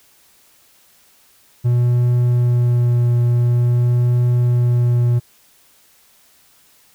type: tone with vibrato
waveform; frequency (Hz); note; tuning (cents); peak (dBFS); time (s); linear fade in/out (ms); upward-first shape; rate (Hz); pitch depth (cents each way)
triangle; 121.2; B2; -32; -10; 1.64-5.2; 20; triangle; 0.48; 15
effects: white hiss -53 dBFS RMS until 6.94 s